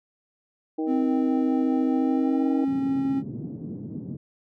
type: harmonic tone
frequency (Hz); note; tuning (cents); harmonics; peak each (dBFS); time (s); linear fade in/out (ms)
157.6; D#3; +23; 2 / 3 / 4 / 5; -25 / -32 / -41 / -37; 0.78-2.65; 10
type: tone with pitch glide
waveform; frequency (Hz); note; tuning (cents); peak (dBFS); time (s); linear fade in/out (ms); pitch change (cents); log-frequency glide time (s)
triangle; 261 to 271; C4 to C#4; -4 to -39; -20; 0.86-3.23; 50; +65; 1.94-2.57
type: band-pass noise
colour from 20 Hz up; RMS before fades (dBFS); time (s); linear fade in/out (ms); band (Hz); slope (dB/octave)
white; -35; 2.67-4.17; 10; 120 to 280; 24
effects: none